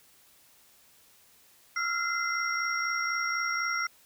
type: tone cluster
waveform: sine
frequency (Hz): 1328 / 1392 / 2062 / 5580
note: E6 / F6 / C7 / F8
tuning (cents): +12 / -6 / -26 / -2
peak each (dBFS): -35 / -31 / -32 / -36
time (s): 1.76-3.87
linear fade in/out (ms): 5
effects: white hiss -60 dBFS RMS until 4.05 s